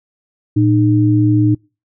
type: tone pair together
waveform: sine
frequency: 114.3 / 305.1 Hz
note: A#2 / D#4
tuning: -34 / -34 cents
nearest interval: octave + perfect fourth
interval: 1700 cents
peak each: -12 dBFS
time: 0.56-1.55 s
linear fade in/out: 10 ms
effects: noise-tail reverb RT60 0.3 s tail -26 dB re dry